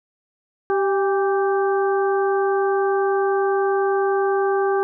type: harmonic tone with a mistuned harmonic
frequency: 390 Hz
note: G4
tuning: 9 cents flat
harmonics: 1 / 2 / 3 / 4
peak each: -18 / -24 / -28 / -30 dBFS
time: 0.7-4.83 s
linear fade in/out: 0 ms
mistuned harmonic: 2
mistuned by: +52 cents
effects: none